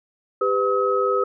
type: tone cluster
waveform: sine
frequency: 397.5 / 502 / 1278 Hz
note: G4 / B4 / D#6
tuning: +24 / +28 / +46 cents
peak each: -22 dBFS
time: 0.41-1.24 s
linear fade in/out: 5 ms
effects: none